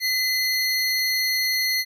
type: tone pair together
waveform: square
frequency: 2031 / 4304 Hz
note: B6 / C8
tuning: +48 / +48 cents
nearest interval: octave + minor second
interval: 1300 cents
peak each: -24 dBFS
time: 0-1.85 s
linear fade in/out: 50 ms
effects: none